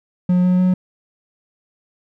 triangle tone with pitch steps, 180 / 181.67 / 183.36 Hz, F#3 / F#3 / F#3, -47 / -31 / -15 cents, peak -10 dBFS, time 0.29-0.74 s, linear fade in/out 5 ms, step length 150 ms, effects none

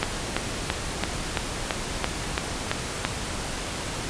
click train, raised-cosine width 0.3 ms, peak -6 dBFS, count 10, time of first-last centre 0.03-3.05 s, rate 2.98 Hz, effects pink hiss -31 dBFS RMS until 4.09 s + resampled to 22050 Hz

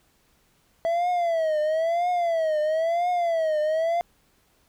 triangle tone with vibrato, 659.3 Hz, E5, in tune, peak -19 dBFS, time 0.85-4.01 s, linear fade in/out 0 ms, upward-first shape triangle, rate 1 Hz, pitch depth 160 cents each way, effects pink hiss -64 dBFS RMS until 4.68 s

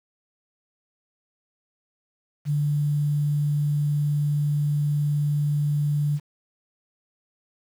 sine tone with quantisation, 146.83 Hz, D3, in tune, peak -20 dBFS, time 2.45-6.2 s, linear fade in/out 50 ms, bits 8, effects none

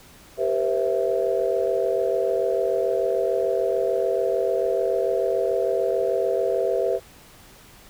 sine chord, C dominant seventh, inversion second, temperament equal with one note detuned, 392 / 476.5 / 523.3 / 659.3 Hz, G4 / Bb4 / C5 / E5, 0 / +38 / 0 / 0 cents, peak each -25 dBFS, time 0.37-7 s, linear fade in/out 50 ms, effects tanh soft clip ceiling -9 dBFS + pink hiss -49 dBFS RMS until 7.89 s

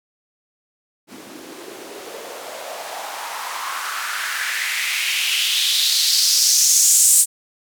blue noise with band-pass filter sweep, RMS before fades -20 dBFS, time 1.07-7.26 s, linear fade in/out 50 ms, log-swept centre 250 to 8500 Hz, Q 3.2, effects none

